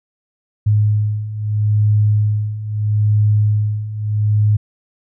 sine beating tone pair, 105 / 105.77 Hz, G#2 / G#2, +19 / +32 cents, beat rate 0.77 Hz, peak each -18 / -14 dBFS, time 0.66-4.57 s, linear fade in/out 10 ms, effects none

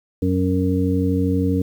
harmonic tone, 92.5 Hz, F#2, in tune, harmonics 1 / 2 / 3 / 5, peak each -21 / -23 / -20 / -25 dBFS, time 0.22-1.62 s, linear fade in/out 5 ms, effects 8-bit

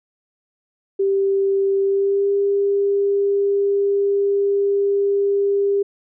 sine tone with pitch glide, 392 to 400 Hz, G4 to G4, 0 to +35 cents, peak -15 dBFS, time 0.99-5.83 s, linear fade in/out 10 ms, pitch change +35 cents, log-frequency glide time 1.82-2.31 s, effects none

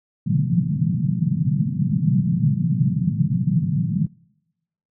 white band-pass noise, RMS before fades -20 dBFS, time 0.26-4.07 s, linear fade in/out 5 ms, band 120 to 190 Hz, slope 48 dB/octave, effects noise-tail reverb RT60 0.9 s tail -25 dB re dry

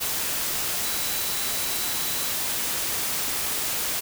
sine tone in noise, 3951 Hz, B7, in tune, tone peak -37 dBFS, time 0.82-2.33 s, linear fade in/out 20 ms, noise white, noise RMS -27 dBFS, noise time 0-4.01 s, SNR -13 dB, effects none

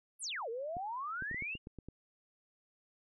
sine exponential two-way sweep, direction down then up, 11840 to 440 to 2909 Hz, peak -37 dBFS, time 0.19-1.58 s, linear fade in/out 50 ms, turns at 0.49 s
clicks, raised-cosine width 3 ms, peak -33 dBFS, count 9, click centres 0.768 / 1.223 / 1.313 / 1.345 / 1.423 / 1.553 / 1.671 / 1.787 / 1.886 s
effects none

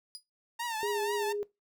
30% pulse tone with exponential decay, 4924 Hz, D#8, 19 cents flat, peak -34 dBFS, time 0.15-0.23 s, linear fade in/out 0 ms, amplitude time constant 17 ms
sawtooth tone with vibrato, 914 Hz, A#5, 34 cents flat, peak -29 dBFS, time 0.59-1.33 s, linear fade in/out 10 ms, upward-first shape triangle, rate 4.1 Hz, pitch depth 110 cents each way
sine tone with tremolo, 411.9 Hz, G#4, 14 cents flat, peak -30 dBFS, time 0.83-1.43 s, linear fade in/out 0 ms, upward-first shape triangle, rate 16 Hz, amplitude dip 25%
effects noise-tail reverb RT60 0.2 s tail -20 dB re dry

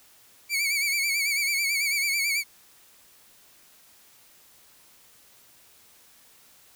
sawtooth tone with vibrato, 2266 Hz, C#7, 37 cents sharp, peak -20 dBFS, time 0.49-2.44 s, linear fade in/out 50 ms, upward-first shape sine, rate 9.1 Hz, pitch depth 73 cents each way, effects white hiss -56 dBFS RMS until 6.75 s

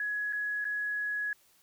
sine tone with dropouts, 1679 Hz, G#6, 18 cents sharp, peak -30 dBFS, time 0-1.33 s, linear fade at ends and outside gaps 2 ms, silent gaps 0.326-0.331 / 0.644-0.651 s, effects white hiss -65 dBFS RMS until 1.62 s

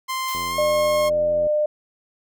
sawtooth tone with pitch glide, 1045 to 1075.6 Hz, C6 to C6, -2 to +47 cents, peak -20 dBFS, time 0.08-1.1 s, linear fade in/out 20 ms, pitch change +49 cents, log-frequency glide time 0.48-0.58 s
blue noise with exponential decay, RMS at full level -32 dBFS, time 0.28-0.74 s, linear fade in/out 2 ms, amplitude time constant 99 ms
click train, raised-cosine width 2 ms, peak -25 dBFS, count 98, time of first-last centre 0.35-1.469 s, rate 86.7 Hz
sine tone, 602 Hz, D5, 43 cents sharp, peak -17 dBFS, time 0.58-1.66 s, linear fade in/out 5 ms
effects none

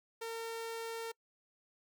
sawtooth tone, 456.1 Hz, A#4, 38 cents flat, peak -35 dBFS, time 0.21-1.12 s, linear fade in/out 10 ms, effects noise-tail reverb RT60 0.1 s tail -25 dB re dry

